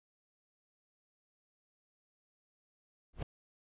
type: noise with exponential growth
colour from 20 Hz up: brown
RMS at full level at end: -28 dBFS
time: 3.13-3.23 s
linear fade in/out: 5 ms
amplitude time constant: 20 ms
effects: resampled to 8000 Hz